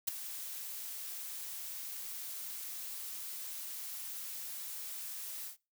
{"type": "noise with ADSR envelope", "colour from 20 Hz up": "blue", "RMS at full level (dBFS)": -30, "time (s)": [0.07, 5.57], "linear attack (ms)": 12, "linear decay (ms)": 9, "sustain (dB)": -13, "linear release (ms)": 110, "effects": ["noise-tail reverb RT60 0.3 s tail -23 dB re dry"]}